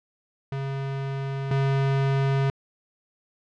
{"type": "tone pair in turn", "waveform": "square", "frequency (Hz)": [136.6, 136.6], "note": ["C#3", "C#3"], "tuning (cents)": [-25, -25], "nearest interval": "unison", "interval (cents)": 0, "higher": "neither", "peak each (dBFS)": [-28, -21], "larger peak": "second", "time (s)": [[0.52, 1.51], [1.51, 2.5]], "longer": "neither", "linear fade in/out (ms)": 2, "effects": ["low-pass 3000 Hz 12 dB/octave"]}